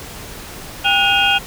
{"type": "tone cluster", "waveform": "sine", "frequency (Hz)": [796, 1457, 2513, 2799, 3240], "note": ["G5", "F#6", "D#7", "F7", "G#7"], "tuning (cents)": [26, -27, 17, 3, -43], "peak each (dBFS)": -18, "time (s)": [0.84, 1.39], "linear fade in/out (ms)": 20, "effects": ["tanh soft clip ceiling -1 dBFS", "pink hiss -33 dBFS RMS until 1.46 s"]}